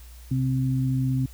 sine tone pair together, 130.69 / 261.6 Hz, C3 / C4, -2 / 0 cents, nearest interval octave, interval 1202 cents, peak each -22 / -27 dBFS, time 0.31-1.26 s, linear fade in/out 5 ms, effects added 60 Hz sine -42 dBFS peak until 1.33 s + white hiss -53 dBFS RMS until 1.33 s

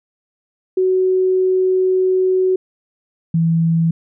sine tone pair in turn, 372.9 / 164.87 Hz, F#4 / E3, +14 / +1 cents, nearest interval octave + major second, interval 1413 cents, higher first, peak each -12 dBFS, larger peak neither, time 0.77-2.56 / 3.34-3.91 s, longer first, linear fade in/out 5 ms, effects none

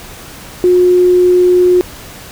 sine tone, 360 Hz, F#4, 47 cents flat, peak -5 dBFS, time 0.64-1.81 s, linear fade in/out 0 ms, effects pink hiss -32 dBFS RMS until 2.31 s

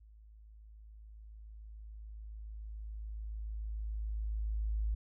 sine tone with level ramp, 53.5 Hz, A1, 48 cents flat, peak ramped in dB -55 to -30 dBFS, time 0-4.95 s, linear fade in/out 10 ms, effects none

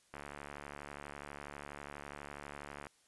click train, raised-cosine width 0.5 ms, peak -30 dBFS, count 198, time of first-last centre 0.14-2.869 s, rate 72.2 Hz, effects white hiss -70 dBFS RMS until 3.07 s + resampled to 24000 Hz

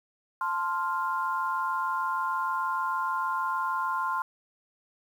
sine chord, F major, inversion first, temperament equal, 880 / 1046.5 / 1396.9 Hz, A5 / C6 / F6, 0 / 0 / 0 cents, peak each -34 / -28 / -33 dBFS, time 0.41-4.22 s, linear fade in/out 2 ms, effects 9-bit

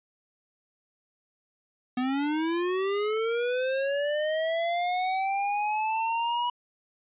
square linear sweep, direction up, 246.9 to 975 Hz, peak -26 dBFS, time 1.97-6.5 s, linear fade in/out 5 ms, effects resampled to 8000 Hz

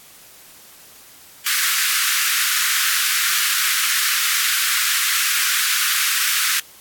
pink high-pass noise, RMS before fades -19 dBFS, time 1.46-6.6 s, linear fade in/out 5 ms, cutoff 1300 Hz, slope 48 dB/octave, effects white hiss -45 dBFS RMS until 6.8 s + AAC 64 kbps

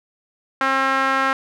sawtooth tone with band-pass filter, 268 Hz, C4, 42 cents sharp, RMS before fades -19 dBFS, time 0.61-1.33 s, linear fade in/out 2 ms, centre 1400 Hz, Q 2.3, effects none

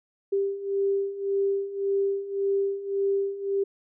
sine beating tone pair, 394 / 395.8 Hz, G4 / G4, +9 / +17 cents, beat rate 1.8 Hz, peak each -29 / -25 dBFS, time 0.32-3.64 s, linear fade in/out 10 ms, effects none

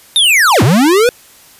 square linear two-way sweep, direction down then up, 3729 to 98.5 to 506 Hz, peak -7 dBFS, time 0.16-1.09 s, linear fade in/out 0 ms, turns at 0.63 s, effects white hiss -42 dBFS RMS until 1.59 s + resampled to 32000 Hz

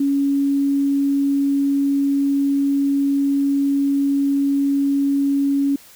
sine tone, 279.1 Hz, C#4, 12 cents sharp, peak -15 dBFS, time 0-5.76 s, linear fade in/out 5 ms, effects white hiss -46 dBFS RMS until 5.95 s

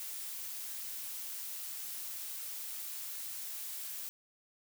blue noise, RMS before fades -42 dBFS, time 0-4.09 s, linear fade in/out 0 ms, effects none

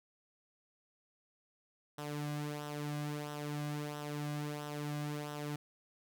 sawtooth tone with flanger, 147.8 Hz, D3, 11 cents sharp, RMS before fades -40 dBFS, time 1.98-5.56 s, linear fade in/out 5 ms, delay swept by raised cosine 0.43 to 2.23 ms, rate 1.5 Hz, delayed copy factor -0.6, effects none

